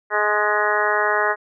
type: harmonic tone with a mistuned harmonic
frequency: 210 Hz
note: G#3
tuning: 19 cents sharp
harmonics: 2 / 3 / 4 / 5 / 6 / 7 / 8 / 9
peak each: -25 / -25 / -25 / -25 / -25 / -25 / -25 / -25 dBFS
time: 0.1-1.36 s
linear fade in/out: 50 ms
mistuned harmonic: 6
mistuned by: -22 cents
effects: none